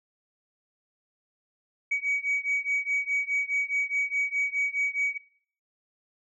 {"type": "beating tone pair", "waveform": "sine", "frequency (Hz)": [2261, 2265.8], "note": ["C#7", "C#7"], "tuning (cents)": [34, 37], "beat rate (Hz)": 4.8, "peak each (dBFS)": -27, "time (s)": [1.91, 5.18], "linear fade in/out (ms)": 10, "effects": ["noise-tail reverb RT60 0.5 s tail -17 dB re dry", "tanh soft clip ceiling -20 dBFS"]}